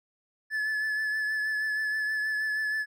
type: tone with vibrato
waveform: triangle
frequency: 1728 Hz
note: A6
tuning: 32 cents flat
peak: -25 dBFS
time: 0.5-2.86 s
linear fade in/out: 50 ms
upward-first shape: triangle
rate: 6.3 Hz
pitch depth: 28 cents each way
effects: none